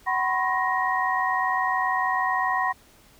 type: tone cluster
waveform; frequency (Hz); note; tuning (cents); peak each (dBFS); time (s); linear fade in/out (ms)
sine; 751 / 998 / 1078 / 1877; F#5 / B5 / C#6 / A#6; +26 / +18 / -49 / +11; -27; 0.06-2.73; 20
effects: pink hiss -55 dBFS RMS until 3.19 s